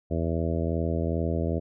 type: harmonic tone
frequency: 82.41 Hz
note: E2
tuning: in tune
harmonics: 1 / 2 / 3 / 4 / 5 / 6 / 7 / 8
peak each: -28 / -31 / -33 / -34 / -35 / -36 / -36 / -37 dBFS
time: 0.1-1.6 s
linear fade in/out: 20 ms
effects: none